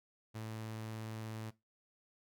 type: tone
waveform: sawtooth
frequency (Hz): 110.4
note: A2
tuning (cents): +6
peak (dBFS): -38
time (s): 0.34-1.51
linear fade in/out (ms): 20
effects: noise-tail reverb RT60 0.2 s tail -18 dB re dry